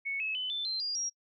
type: tone with pitch steps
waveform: sine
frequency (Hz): 2211 / 2584 / 3020 / 3530 / 4126 / 4822 / 5636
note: C#7 / E7 / F#7 / A7 / C8 / D8 / F8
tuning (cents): -5 / -35 / +35 / +5 / -25 / +45 / +15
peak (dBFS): -31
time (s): 0.05-1.1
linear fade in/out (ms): 20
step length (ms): 150
effects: noise-tail reverb RT60 0.1 s tail -22 dB re dry